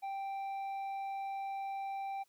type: tone with tanh clipping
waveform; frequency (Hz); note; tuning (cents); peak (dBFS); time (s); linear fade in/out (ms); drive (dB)
sine; 784; G5; 0; -38; 0.02-2.24; 20; 6
effects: white hiss -74 dBFS RMS until 2.28 s